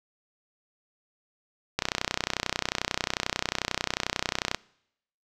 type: click train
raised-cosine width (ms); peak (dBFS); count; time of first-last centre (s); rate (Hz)
0.2; -7; 87; 1.79-4.546; 31.2
effects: noise-tail reverb RT60 0.8 s tail -25 dB re dry